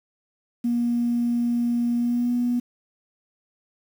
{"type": "tone with pitch glide", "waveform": "sine", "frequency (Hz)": [238.3, 242.9], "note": ["A#3", "B3"], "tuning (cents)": [38, -29], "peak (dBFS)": -19, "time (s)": [0.64, 2.6], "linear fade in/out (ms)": 10, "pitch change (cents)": 33, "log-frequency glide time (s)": [1.96, 2.32], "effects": ["tanh soft clip ceiling -15 dBFS", "8-bit"]}